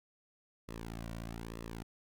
sawtooth tone with flanger, 56.6 Hz, A1, 50 cents sharp, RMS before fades -44 dBFS, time 0.68-1.83 s, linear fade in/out 10 ms, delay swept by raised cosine 1.3 to 2.4 ms, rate 1.1 Hz, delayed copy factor -0.8, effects none

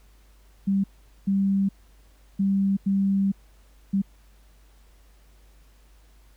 sine tone bursts at uneven times, 196 Hz, G3, in tune, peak -19 dBFS, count 5, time 0.67-0.84 / 1.27-1.69 / 2.39-2.77 / 2.86-3.32 / 3.93-4.02 s, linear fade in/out 10 ms, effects added 50 Hz sine -52 dBFS peak until 6.36 s + pink hiss -62 dBFS RMS until 6.36 s

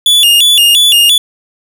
45% pulse tone with vibrato, 3128 Hz, G7, 4 cents flat, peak -4 dBFS, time 0.06-1.18 s, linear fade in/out 2 ms, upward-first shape square, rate 2.9 Hz, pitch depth 170 cents each way, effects none

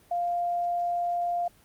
sine tone, 698.5 Hz, F5, in tune, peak -25 dBFS, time 0.11-1.48 s, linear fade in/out 5 ms, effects pink hiss -59 dBFS RMS until 1.64 s + Opus 32 kbps

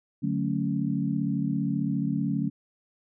sine chord, D major seventh, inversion none, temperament equal, 146.83 / 185 / 220 / 277.2 Hz, D3 / F#3 / A3 / C#4, 0 / 0 / 0 / 0 cents, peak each -30 dBFS, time 0.22-2.5 s, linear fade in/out 20 ms, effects none

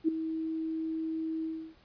sine tone with ADSR envelope, 321 Hz, E4, 46 cents flat, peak -20 dBFS, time 0.04-1.75 s, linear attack 43 ms, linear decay 6 ms, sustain -11 dB, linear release 310 ms, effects pink hiss -62 dBFS RMS until 1.84 s + resampled to 11025 Hz

